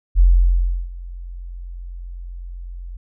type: tone with ADSR envelope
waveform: sine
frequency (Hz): 43.92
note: F1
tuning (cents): +11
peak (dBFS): -7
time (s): 0.15-2.97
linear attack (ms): 45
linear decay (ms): 690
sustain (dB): -22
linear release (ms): 6
effects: none